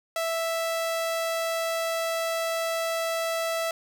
sawtooth tone, 659.3 Hz, E5, in tune, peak -22 dBFS, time 0.16-3.71 s, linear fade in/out 2 ms, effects none

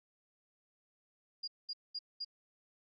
sine tone bursts, 4835 Hz, D8, 50 cents sharp, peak -37 dBFS, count 4, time 1.43-2.248 s, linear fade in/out 10 ms, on 47 ms, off 210 ms, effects none

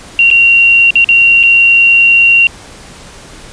sine tone with dropouts, 2755 Hz, F7, 24 cents flat, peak -3 dBFS, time 0.19-2.47 s, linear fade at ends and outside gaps 1 ms, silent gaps 0.303-0.312 / 0.906-0.955 / 1.044-1.089 / 1.431-1.435 s, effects pink hiss -33 dBFS RMS until 3.52 s + resampled to 22050 Hz

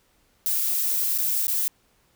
violet noise with dropouts, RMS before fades -24 dBFS, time 0.46-1.68 s, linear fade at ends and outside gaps 0 ms, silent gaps 1.178-1.185 / 1.469-1.481 s, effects pink hiss -64 dBFS RMS until 2.15 s

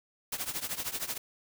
white noise with tremolo, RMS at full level -32 dBFS, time 0.32-1.18 s, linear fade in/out 5 ms, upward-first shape triangle, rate 13 Hz, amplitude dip 90%, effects none

